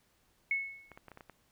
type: tone with exponential decay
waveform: sine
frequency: 2197 Hz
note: C#7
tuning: 16 cents flat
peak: -26 dBFS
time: 0.51-0.97 s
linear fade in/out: 2 ms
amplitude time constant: 98 ms
type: clicks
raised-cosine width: 0.5 ms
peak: -34 dBFS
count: 7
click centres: 0.917 / 0.975 / 1.083 / 1.117 / 1.174 / 1.208 / 1.297 s
effects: pink hiss -71 dBFS RMS until 1.51 s